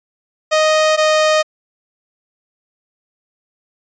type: tone pair in turn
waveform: sawtooth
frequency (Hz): 622.3 / 619.8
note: D#5 / D#5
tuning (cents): 0 / -7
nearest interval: unison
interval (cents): 7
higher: first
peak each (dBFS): -7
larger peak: neither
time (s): 0.51-0.97 / 0.97-1.43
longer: neither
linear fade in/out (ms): 20
effects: resampled to 16000 Hz